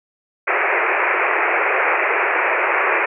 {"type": "band-pass noise", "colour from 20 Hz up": "white", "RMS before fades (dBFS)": -18, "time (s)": [0.47, 3.06], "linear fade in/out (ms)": 10, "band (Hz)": [340, 2500], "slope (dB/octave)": 96, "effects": []}